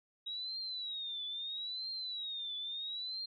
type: tone with vibrato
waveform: sine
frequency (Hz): 3813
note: A#7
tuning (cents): +38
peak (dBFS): -38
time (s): 0.26-3.26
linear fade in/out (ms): 10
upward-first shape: triangle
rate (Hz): 0.76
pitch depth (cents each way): 170
effects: none

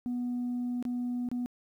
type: tone with dropouts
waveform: sine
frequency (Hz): 245.1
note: B3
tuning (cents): -13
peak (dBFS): -28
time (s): 0.06-1.46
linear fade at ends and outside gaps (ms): 0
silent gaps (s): 0.826-0.852 / 1.288-1.315
effects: tanh soft clip ceiling -28 dBFS + 11-bit

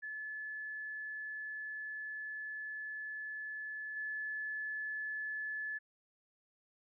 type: tone with level steps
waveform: sine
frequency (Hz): 1725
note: A6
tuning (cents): -35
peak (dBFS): -40 / -37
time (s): 0.02-5.79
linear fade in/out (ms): 20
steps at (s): 3.96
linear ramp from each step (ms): 10
effects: none

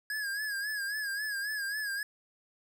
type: tone with vibrato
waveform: square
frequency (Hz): 1661.2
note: G#6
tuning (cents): 0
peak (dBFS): -33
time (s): 0.1-2.03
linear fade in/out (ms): 2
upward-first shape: sine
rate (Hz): 3.7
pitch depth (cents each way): 77
effects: none

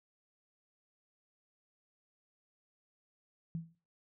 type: tone with exponential decay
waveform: sine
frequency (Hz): 164.8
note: E3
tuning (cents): 0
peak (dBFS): -32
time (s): 3.55-3.75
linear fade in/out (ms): 0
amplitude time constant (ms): 42
effects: noise-tail reverb RT60 0.4 s tail -18 dB re dry

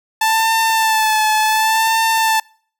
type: tone with vibrato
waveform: sawtooth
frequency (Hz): 880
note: A5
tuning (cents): 0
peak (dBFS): -9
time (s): 0.21-2.4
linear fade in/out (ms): 5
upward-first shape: sine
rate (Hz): 0.69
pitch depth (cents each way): 35
effects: noise-tail reverb RT60 0.5 s tail -26 dB re dry

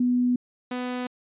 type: tone pair in turn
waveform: sine / sawtooth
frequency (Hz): 246.9 / 249.2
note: B3 / B3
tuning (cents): 0 / +16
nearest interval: unison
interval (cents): 16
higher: second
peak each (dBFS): -19 / -24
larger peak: first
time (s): 0-0.36 / 0.71-1.07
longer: neither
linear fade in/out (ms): 5
effects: resampled to 8000 Hz

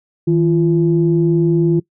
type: tone pair together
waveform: sine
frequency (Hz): 160 / 343.2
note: D#3 / F4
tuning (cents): +49 / -30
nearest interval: octave + minor second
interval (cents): 1321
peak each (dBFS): -13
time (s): 0.27-1.8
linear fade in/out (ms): 10
effects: noise-tail reverb RT60 0.1 s tail -21 dB re dry + tanh soft clip ceiling -3 dBFS

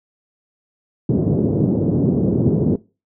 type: band-pass noise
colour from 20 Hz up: pink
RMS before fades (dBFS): -17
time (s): 1.09-2.76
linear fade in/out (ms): 5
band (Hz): 110 to 410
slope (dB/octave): 24
effects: noise-tail reverb RT60 0.3 s tail -21 dB re dry

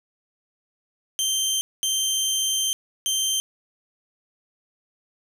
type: tone bursts at uneven times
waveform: 20% pulse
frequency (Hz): 3136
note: G7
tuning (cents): 0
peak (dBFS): -16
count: 3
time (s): 1.19-1.61 / 1.83-2.73 / 3.06-3.4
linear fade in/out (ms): 0
effects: none

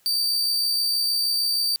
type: tone with amplitude modulation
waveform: 40% pulse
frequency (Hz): 4630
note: D8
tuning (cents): -25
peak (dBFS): -18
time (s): 0.06-1.76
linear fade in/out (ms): 0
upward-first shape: sine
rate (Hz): 66.4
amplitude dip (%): 30
effects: white hiss -61 dBFS RMS until 1.8 s

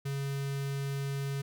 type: tone with notch filter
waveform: square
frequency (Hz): 138.59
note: C#3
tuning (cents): 0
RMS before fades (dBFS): -34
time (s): 0.05-1.42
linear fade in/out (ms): 10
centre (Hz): 810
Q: 1.3
effects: none

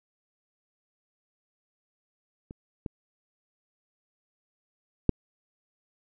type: clicks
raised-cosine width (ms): 3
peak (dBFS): -28 / -20 / -6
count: 3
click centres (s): 2.509 / 2.862 / 5.093
effects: none

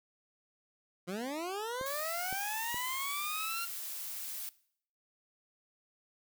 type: linear sweep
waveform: 20% pulse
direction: up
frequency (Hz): 169.3 to 1396.9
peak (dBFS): -31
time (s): 1.07-3.66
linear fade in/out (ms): 20
type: clicks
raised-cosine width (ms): 2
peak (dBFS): -31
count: 3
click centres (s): 1.812 / 2.327 / 2.744
type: noise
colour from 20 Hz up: blue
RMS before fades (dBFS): -41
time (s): 1.86-4.49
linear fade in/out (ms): 0
effects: noise-tail reverb RT60 0.6 s tail -20 dB re dry

